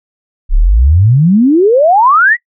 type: exponential sweep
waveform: sine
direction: up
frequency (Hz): 30.19 to 2000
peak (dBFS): -4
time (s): 0.49-2.37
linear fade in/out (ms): 50
effects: noise-tail reverb RT60 0.1 s tail -22 dB re dry